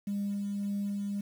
sine tone with tremolo, 201.7 Hz, G3, 50 cents sharp, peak -28 dBFS, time 0.07-1.21 s, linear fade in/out 5 ms, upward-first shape sine, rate 1.8 Hz, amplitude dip 25%, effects tanh soft clip ceiling -27 dBFS + 9-bit

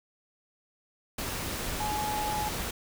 sine tone in noise, 844 Hz, G#5, 28 cents sharp, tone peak -30 dBFS, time 1.8-2.49 s, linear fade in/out 5 ms, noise pink, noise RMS -34 dBFS, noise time 1.18-2.71 s, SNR +1 dB, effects none

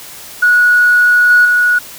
sine tone with level steps, 1461 Hz, F#6, 22 cents flat, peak -5 / -3 / -7 dBFS, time 0.42-1.79 s, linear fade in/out 10 ms, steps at 1.3 / 1.45 s, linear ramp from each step 2 ms, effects tanh soft clip ceiling 0 dBFS + white hiss -32 dBFS RMS until 1.98 s

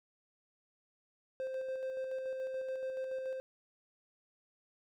triangle tone with tremolo, 523.3 Hz, C5, in tune, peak -33 dBFS, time 1.4-3.4 s, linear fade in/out 0 ms, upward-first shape square, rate 7 Hz, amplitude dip 30%, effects none

